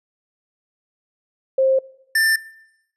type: tone pair in turn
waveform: sine / square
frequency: 530 / 1782.7 Hz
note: C5 / A6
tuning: +22 / +22 cents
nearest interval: octave + major sixth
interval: 2100 cents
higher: second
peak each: -13 / -15 dBFS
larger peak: first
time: 1.58-1.79 / 2.15-2.36 s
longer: neither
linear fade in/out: 5 ms
effects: noise-tail reverb RT60 0.9 s tail -23 dB re dry + resampled to 32000 Hz